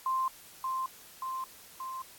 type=tone with echo; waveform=sine; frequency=1046.5 Hz; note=C6; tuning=in tune; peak=-27 dBFS; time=0.06-0.28 s; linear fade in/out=2 ms; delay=580 ms; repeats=3; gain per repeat=-3 dB; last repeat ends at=2.02 s; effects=white hiss -53 dBFS RMS until 2.18 s + AAC 64 kbps